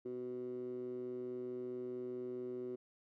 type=tone with band-pass filter; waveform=15% pulse; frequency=124.6 Hz; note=B2; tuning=16 cents sharp; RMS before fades=-43 dBFS; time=0.05-2.76 s; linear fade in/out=10 ms; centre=340 Hz; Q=7.6; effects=none